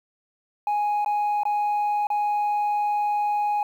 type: tone with dropouts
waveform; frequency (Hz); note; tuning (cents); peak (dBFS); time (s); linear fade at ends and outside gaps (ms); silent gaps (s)
sine; 830.6; G#5; 0; -18; 0.67-3.63; 2; 1.047-1.06 / 1.434-1.453 / 2.07-2.102
effects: tanh soft clip ceiling -20 dBFS + 9-bit